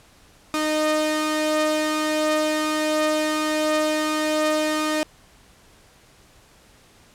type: tone pair together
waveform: sawtooth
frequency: 307.3 / 616 Hz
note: D#4 / D#5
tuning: -21 / -17 cents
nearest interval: octave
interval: 1204 cents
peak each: -19 dBFS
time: 0.54-5.03 s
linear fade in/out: 0 ms
effects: pink hiss -53 dBFS RMS until 7.14 s + low-pass 11000 Hz 12 dB/octave